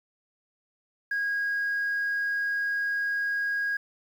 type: tone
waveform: sine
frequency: 1640 Hz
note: G#6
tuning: 22 cents flat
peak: -24 dBFS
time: 1.11-3.77 s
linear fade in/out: 5 ms
effects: tanh soft clip ceiling -22 dBFS + 9-bit